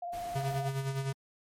sine tone with vibrato, 698.5 Hz, F5, in tune, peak -35 dBFS, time 0.02-0.69 s, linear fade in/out 5 ms, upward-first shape triangle, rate 20 Hz, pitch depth 50 cents each way
pink noise, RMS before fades -48 dBFS, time 0.12-0.6 s, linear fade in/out 20 ms
square tone with tremolo, 135.7 Hz, C#3, 36 cents flat, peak -30 dBFS, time 0.35-1.13 s, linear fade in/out 10 ms, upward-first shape sine, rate 9.8 Hz, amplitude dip 55%
effects MP3 64 kbps

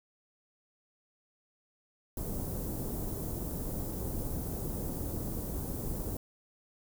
pink band-stop noise, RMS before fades -36 dBFS, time 2.17-6.17 s, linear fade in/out 2 ms, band 460 to 14000 Hz, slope 12 dB/octave, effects none

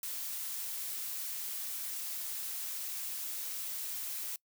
blue noise, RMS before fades -39 dBFS, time 0.03-4.36 s, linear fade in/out 2 ms, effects noise-tail reverb RT60 0.1 s tail -24 dB re dry

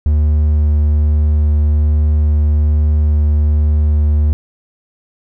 triangle tone, 75.1 Hz, D2, 39 cents sharp, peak -7 dBFS, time 0.06-4.33 s, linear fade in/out 0 ms, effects none

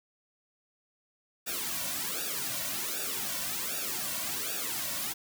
white noise with flanger, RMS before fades -34 dBFS, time 1.46-5.14 s, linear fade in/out 20 ms, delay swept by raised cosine 0.95 to 2.45 ms, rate 1.3 Hz, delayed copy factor -1, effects none

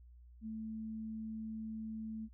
sine tone, 220 Hz, A3, in tune, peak -40 dBFS, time 0.41-2.29 s, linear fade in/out 50 ms, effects added 60 Hz sine -55 dBFS peak until 2.33 s

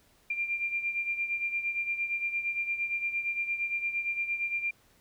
sine beating tone pair, 2382 / 2390.7 Hz, D7 / D7, +24 / +30 cents, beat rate 8.7 Hz, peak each -30 / -36 dBFS, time 0.3-4.71 s, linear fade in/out 5 ms, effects pink hiss -64 dBFS RMS until 5 s

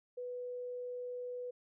sine tone, 493.9 Hz, B4, in tune, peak -39 dBFS, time 0.17-1.51 s, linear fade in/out 10 ms, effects none

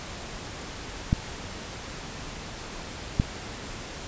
clicks, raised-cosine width 5 ms, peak -8 dBFS, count 2, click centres 1.129 / 3.199 s, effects pink hiss -38 dBFS RMS until 4.07 s + resampled to 16000 Hz

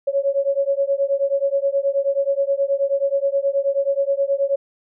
sine beating tone pair, 550 / 559.4 Hz, C#5 / C#5, -14 / +16 cents, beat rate 9.4 Hz, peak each -20 dBFS, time 0.07-4.56 s, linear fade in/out 10 ms, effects none

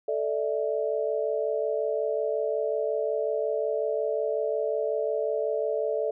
sine chord, A suspended fourth, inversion none, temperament equal with one note detuned, 440 / 587.3 / 652.8 Hz, A4 / D5 / E5, 0 / 0 / -17 cents, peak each -28 / -29 / -31 dBFS, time 0.08-6.11 s, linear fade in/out 5 ms, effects none

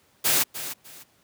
white noise with echo, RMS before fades -21 dBFS, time 0.24-0.44 s, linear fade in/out 20 ms, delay 300 ms, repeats 2, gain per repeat -12 dB, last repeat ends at 1.04 s, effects pink hiss -62 dBFS RMS until 1.23 s + high-pass 100 Hz 12 dB/octave

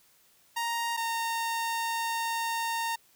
sawtooth tone pair in turn, 932.3 / 918.9 Hz, A#5 / A#5, 0 / -25 cents, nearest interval unison, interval 25 cents, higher first, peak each -25 dBFS, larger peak neither, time 0.56-0.97 / 0.97-2.96 s, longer second, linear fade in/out 10 ms, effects white hiss -63 dBFS RMS until 3.15 s

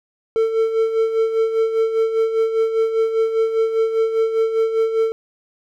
triangle tone with tremolo, 447.7 Hz, A4, 30 cents sharp, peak -11 dBFS, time 0.36-5.12 s, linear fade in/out 0 ms, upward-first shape sine, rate 5 Hz, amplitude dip 60%, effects none

